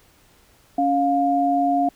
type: tone pair together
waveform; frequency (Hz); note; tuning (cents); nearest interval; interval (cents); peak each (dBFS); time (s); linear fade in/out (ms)
sine; 279.8 / 705; C#4 / F5; +16 / +16; octave + major third; 1600; -21 / -18; 0.78-1.89; 5
effects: pink hiss -56 dBFS RMS until 1.95 s